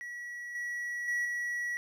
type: tone with level steps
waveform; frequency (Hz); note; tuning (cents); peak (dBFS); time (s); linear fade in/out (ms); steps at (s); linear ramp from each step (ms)
triangle; 1931; B6; -39; -37 / -32 / -27 / -30; 0.01-1.77; 0; 0.55 / 1.08 / 1.25; 2
effects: none